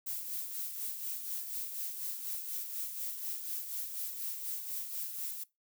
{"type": "noise with tremolo", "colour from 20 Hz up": "violet", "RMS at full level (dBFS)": -37, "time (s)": [0.06, 5.44], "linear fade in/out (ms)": 10, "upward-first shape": "sine", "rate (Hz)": 4.1, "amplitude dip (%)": 50, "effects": ["noise-tail reverb RT60 0.2 s tail -21 dB re dry"]}